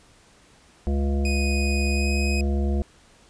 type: harmonic tone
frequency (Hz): 70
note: C#2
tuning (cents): +18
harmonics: 1 / 3 / 5 / 7 / 9 / 10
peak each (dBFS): -21 / -28 / -32 / -37 / -40 / -40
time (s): 0.87-2.82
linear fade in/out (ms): 0
type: tone with pitch glide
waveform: sawtooth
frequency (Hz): 2489 to 2512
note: D#7 to D#7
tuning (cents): 0 to +16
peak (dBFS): -25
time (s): 1.25-2.41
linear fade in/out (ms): 2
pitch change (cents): +16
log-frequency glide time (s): 1.92-2.1
effects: pink hiss -55 dBFS RMS until 3.29 s + resampled to 22050 Hz